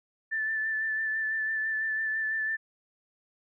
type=tone with vibrato; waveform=sine; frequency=1760 Hz; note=A6; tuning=in tune; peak=-27 dBFS; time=0.31-2.57 s; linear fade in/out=20 ms; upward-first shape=sine; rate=6 Hz; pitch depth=21 cents each way; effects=none